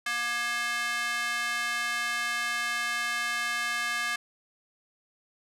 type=tone with high-pass filter; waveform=square; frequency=237.9 Hz; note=A#3; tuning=35 cents sharp; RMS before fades=-30 dBFS; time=0.06-4.16 s; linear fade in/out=5 ms; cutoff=1600 Hz; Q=2.1; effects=low-pass 11000 Hz 12 dB/octave